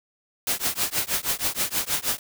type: noise with tremolo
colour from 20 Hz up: white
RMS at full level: -22 dBFS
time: 0.47-2.19 s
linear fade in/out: 2 ms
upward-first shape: triangle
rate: 6.3 Hz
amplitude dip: 100%
effects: none